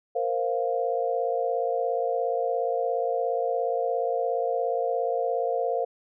sine chord, Bb suspended second, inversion none, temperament equal, 466.2 / 523.3 / 698.5 Hz, Bb4 / C5 / F5, 0 / 0 / 0 cents, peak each -28 dBFS, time 0.15-5.85 s, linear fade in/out 10 ms, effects none

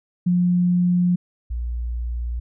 sine tone pair in turn, 177.7 / 59.3 Hz, F3 / A#1, +30 / +30 cents, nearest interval octave + perfect fifth, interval 1900 cents, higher first, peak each -15 / -23 dBFS, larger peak first, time 0.26-1.16 / 1.5-2.4 s, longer neither, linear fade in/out 10 ms, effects none

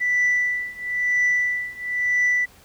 sine tone with tremolo, 1975.5 Hz, B6, in tune, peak -14 dBFS, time 0-2.46 s, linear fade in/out 20 ms, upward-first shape triangle, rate 1 Hz, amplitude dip 95%, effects tanh soft clip ceiling -14 dBFS + pink hiss -51 dBFS RMS until 2.64 s

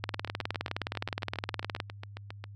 two click trains, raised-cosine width 0.3 ms, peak -15 / -24 dBFS, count 35 / 18, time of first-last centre 0.04-1.802 / 0.14-2.44 s, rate 19.3 / 7.39 Hz, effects added 101 Hz sine -44 dBFS peak until 2.55 s

